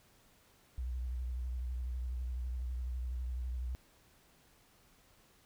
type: tone with vibrato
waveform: sine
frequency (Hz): 62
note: B1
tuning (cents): +7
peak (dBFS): -35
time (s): 0.78-3.75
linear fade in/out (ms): 0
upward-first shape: sine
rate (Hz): 12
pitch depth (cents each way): 58
effects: pink hiss -66 dBFS RMS until 5.45 s